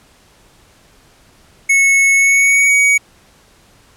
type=tone with pitch glide; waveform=square; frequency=2199 to 2250 Hz; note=C#7 to C#7; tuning=-14 to +25 cents; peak=-9 dBFS; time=1.69-2.98 s; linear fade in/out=10 ms; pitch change=+39 cents; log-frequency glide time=2.15-2.73 s; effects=pink hiss -49 dBFS RMS until 3.96 s + low-pass 11000 Hz 12 dB/octave

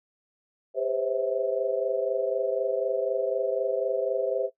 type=tone cluster; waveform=sine; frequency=400 / 510 / 534 / 649 Hz; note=G4 / C5 / C5 / E5; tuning=+35 / -44 / +35 / -27 cents; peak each=-32 / -29 / -28 / -31 dBFS; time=0.74-4.5 s; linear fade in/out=50 ms; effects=noise-tail reverb RT60 0.1 s tail -17 dB re dry

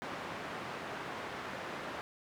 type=band-pass noise; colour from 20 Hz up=white; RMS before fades=-42 dBFS; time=0.02-2.01 s; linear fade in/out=0 ms; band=120 to 1500 Hz; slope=12 dB/octave; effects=none

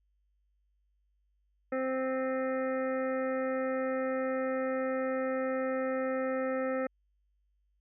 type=harmonic tone with a mistuned harmonic; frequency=261.6 Hz; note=C4; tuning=in tune; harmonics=1 / 2 / 3 / 5 / 6 / 7 / 8 / 9; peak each=-35 / -31 / -45 / -40 / -52 / -43 / -49 / -55 dBFS; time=1.72-6.87 s; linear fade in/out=5 ms; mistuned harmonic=9; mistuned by=+71 cents; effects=added 50 Hz sine -70 dBFS peak until 7.8 s

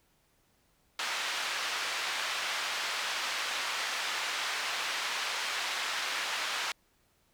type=band-pass noise; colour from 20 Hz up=pink; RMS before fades=-34 dBFS; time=0.99-6.72 s; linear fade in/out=2 ms; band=1200 to 4800 Hz; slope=12 dB/octave; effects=pink hiss -70 dBFS RMS until 7.33 s

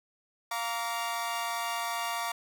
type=chord; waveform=sawtooth; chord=Bb major; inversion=second; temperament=equal with one note detuned; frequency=698.5 / 932.3 / 1152.5 Hz; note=F5 / Bb5 / D6; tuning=0 / 0 / -33 cents; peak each=-32 / -31 / -32 dBFS; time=0.51-2.32 s; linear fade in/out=5 ms; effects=10-bit

